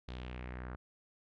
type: tone with low-pass filter sweep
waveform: sawtooth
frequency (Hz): 62.1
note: B1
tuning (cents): +10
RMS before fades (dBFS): -44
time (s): 0.08-0.76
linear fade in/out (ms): 5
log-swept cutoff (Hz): 3900 to 1400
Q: 2.6
effects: none